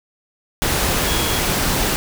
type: tone in noise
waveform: sine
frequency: 3322 Hz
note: G#7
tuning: in tune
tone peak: -27 dBFS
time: 1.07-1.39 s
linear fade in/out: 0 ms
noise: pink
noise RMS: -19 dBFS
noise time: 0.62-1.96 s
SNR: -11 dB
effects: none